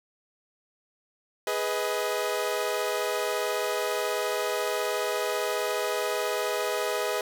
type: chord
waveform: sawtooth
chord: G# minor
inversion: none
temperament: equal with one note detuned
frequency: 415.3 / 493.9 / 630.2 Hz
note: G#4 / B4 / D#5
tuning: 0 / 0 / +22 cents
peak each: -27 dBFS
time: 1.47-7.21 s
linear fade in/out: 2 ms
effects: 10-bit